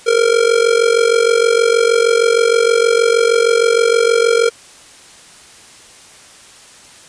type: tone with amplitude modulation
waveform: square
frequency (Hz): 463.9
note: A#4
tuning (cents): -8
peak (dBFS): -7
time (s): 0.06-4.5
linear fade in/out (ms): 20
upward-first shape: sine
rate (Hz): 46.4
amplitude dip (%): 80
effects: white hiss -41 dBFS RMS until 7.08 s + resampled to 22050 Hz